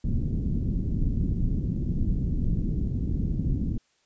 pink low-pass noise, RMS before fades -26 dBFS, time 0.04-3.78 s, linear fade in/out 5 ms, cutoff 260 Hz, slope 24 dB/octave, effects white hiss -68 dBFS RMS until 4.05 s + resampled to 16000 Hz

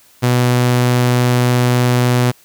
sawtooth tone, 123.47 Hz, B2, in tune, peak -7 dBFS, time 0.22-2.32 s, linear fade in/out 20 ms, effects white hiss -49 dBFS RMS until 2.44 s

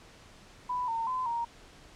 sine tone with pitch steps, 993 / 911 / 1020 / 935 Hz, B5 / A#5 / C6 / A#5, +9 / -40 / -44 / +5 cents, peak -29 dBFS, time 0.69-1.45 s, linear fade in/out 10 ms, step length 190 ms, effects pink hiss -54 dBFS RMS until 1.95 s + low-pass 7000 Hz 12 dB/octave

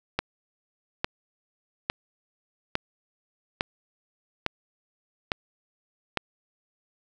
click train, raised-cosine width 0.3 ms, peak -8 dBFS, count 8, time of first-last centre 0.19-6.173 s, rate 1.17 Hz, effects none

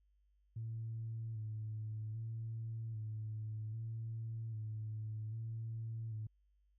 sine tone with vibrato, 110.8 Hz, A2, 13 cents sharp, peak -39 dBFS, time 0.56-6.27 s, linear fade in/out 5 ms, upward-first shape square, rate 0.63 Hz, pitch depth 34 cents each way, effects tanh soft clip ceiling -35 dBFS + added 50 Hz sine -70 dBFS peak until 6.78 s

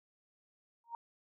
sine tone with exponential growth, 932.3 Hz, A#5, in tune, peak -35 dBFS, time 0.84-0.95 s, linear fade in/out 1 ms, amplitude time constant 23 ms, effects none

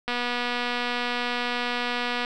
click train, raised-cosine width 0.3 ms, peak -12 dBFS, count 528, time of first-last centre 0.08-2.249 s, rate 243 Hz, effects none

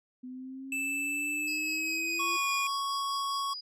sine exponential sweep, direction up, 251.5 to 344.4 Hz, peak -39 dBFS, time 0.23-2.37 s, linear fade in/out 10 ms
square tone with pitch glide, 2637 to 2446 Hz, E7 to D#7, 0 to -30 cents, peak -31 dBFS, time 0.72-2.67 s, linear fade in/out 2 ms, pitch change -130 cents, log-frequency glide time 1.32-2.49 s
sine tone with tremolo, 4917 Hz, D#8, 21 cents flat, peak -37 dBFS, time 1.47-3.61 s, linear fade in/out 10 ms, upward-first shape sine, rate 4.9 Hz, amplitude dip 65%
square tone, 1108.7 Hz, C#6, in tune, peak -31 dBFS, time 2.19-3.54 s, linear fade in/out 10 ms
effects low-pass 12000 Hz 12 dB/octave

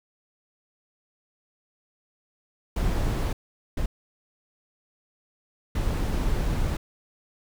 brown noise bursts at uneven times, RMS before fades -25 dBFS, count 3, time 2.76-3.33 / 3.77-3.86 / 5.75-6.77 s, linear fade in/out 5 ms, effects none

